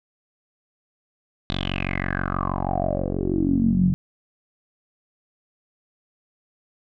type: tone with low-pass filter sweep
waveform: 10% pulse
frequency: 46.25 Hz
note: F#1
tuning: in tune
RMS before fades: -23 dBFS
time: 1.5-3.94 s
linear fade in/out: 0 ms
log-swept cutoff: 3800 to 160 Hz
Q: 8.3
effects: none